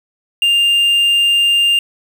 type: tone with quantisation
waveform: triangle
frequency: 2800 Hz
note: F7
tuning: 4 cents sharp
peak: -8 dBFS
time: 0.42-1.79 s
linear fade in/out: 2 ms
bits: 6
effects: none